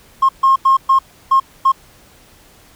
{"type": "tone bursts at uneven times", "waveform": "triangle", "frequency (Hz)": 1072, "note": "C6", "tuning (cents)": 42, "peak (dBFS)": -4, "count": 6, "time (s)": [[0.22, 0.29], [0.43, 0.56], [0.65, 0.77], [0.89, 0.99], [1.31, 1.4], [1.65, 1.72]], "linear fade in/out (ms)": 10, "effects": ["tanh soft clip ceiling -5 dBFS", "pink hiss -47 dBFS RMS until 2.75 s"]}